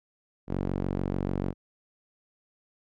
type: tone with band-pass filter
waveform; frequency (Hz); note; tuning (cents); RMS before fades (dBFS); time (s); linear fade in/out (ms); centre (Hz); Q
sawtooth; 46.84; F#1; +22; -30; 0.47-1.54; 50; 270; 0.77
effects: none